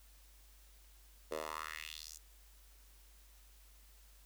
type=tone with high-pass filter sweep; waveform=10% pulse; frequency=77.78 Hz; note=D#2; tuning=in tune; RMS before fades=-45 dBFS; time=1.31-2.18 s; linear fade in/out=10 ms; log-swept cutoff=470 to 7200 Hz; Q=2.8; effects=added 50 Hz sine -60 dBFS peak until 4.25 s + white hiss -66 dBFS RMS until 4.25 s